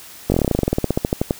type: slowing click train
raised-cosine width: 2 ms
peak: -3 dBFS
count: 22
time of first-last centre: 0.3-1.308 s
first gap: 20 ms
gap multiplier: 1.08
effects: white hiss -40 dBFS RMS until 1.39 s